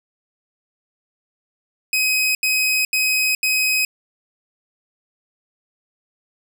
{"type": "tone bursts", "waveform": "sawtooth", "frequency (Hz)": 2526, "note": "D#7", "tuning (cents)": 26, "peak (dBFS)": -13, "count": 4, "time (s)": [1.93, 3.85], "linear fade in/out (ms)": 2, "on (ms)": 420, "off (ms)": 80, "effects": []}